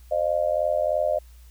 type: tone with amplitude modulation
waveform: sine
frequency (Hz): 607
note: D#5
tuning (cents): -43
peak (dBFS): -16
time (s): 0.11-1.19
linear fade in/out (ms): 10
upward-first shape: sine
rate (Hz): 83.1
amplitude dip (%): 100
effects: added 60 Hz sine -45 dBFS peak until 1.5 s + white hiss -59 dBFS RMS until 1.5 s